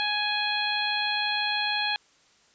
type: harmonic tone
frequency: 834 Hz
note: G#5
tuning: 7 cents sharp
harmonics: 1 / 2 / 3 / 4 / 5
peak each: -31 / -31 / -31 / -31 / -31 dBFS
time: 0-1.96 s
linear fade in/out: 0 ms
effects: white hiss -61 dBFS RMS until 2.54 s + resampled to 16000 Hz